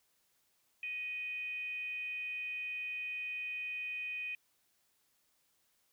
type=tone with frequency modulation; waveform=sine; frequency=2489 Hz; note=D#7; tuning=in tune; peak=-37 dBFS; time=0.83-4.35 s; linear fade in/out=2 ms; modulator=593 Hz; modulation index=0.26; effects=white hiss -75 dBFS RMS until 5.92 s